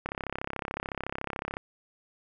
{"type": "click train", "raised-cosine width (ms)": 0.5, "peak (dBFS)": -17, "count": 52, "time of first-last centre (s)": [0.06, 1.569], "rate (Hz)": 33.8, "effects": []}